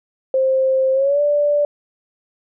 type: tone with pitch glide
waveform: sine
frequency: 527 to 584.7 Hz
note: C5 to D5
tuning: +12 to -8 cents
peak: -13 dBFS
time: 0.34-1.65 s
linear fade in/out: 2 ms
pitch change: +180 cents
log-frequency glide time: 0.93-1.21 s
effects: none